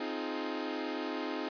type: chord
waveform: sawtooth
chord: F minor seventh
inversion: second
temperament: equal with one note detuned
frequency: 261.6 / 311.1 / 349.2 / 420.9 Hz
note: C4 / Eb4 / F4 / Ab4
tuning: 0 / 0 / 0 / +23 cents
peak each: -36 / -34 / -38 / -37 dBFS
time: 0-1.49 s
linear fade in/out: 5 ms
effects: resampled to 11025 Hz